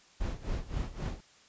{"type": "noise with tremolo", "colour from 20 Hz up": "brown", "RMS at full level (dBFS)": -32, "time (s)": [0.2, 1.21], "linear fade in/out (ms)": 10, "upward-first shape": "sine", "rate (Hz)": 3.8, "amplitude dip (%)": 85, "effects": ["white hiss -60 dBFS RMS until 1.48 s", "resampled to 16000 Hz"]}